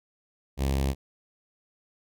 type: tone with notch filter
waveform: sawtooth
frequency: 67.8 Hz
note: C#2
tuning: 38 cents flat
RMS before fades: -26 dBFS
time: 0.57-0.95 s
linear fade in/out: 50 ms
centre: 1400 Hz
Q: 1.4
effects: none